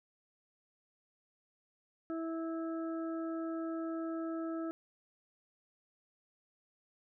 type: harmonic tone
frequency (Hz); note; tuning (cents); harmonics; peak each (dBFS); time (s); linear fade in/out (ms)
327.1; E4; -13; 1 / 2 / 4 / 5; -36 / -44 / -47 / -58; 2.1-4.71; 0
effects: none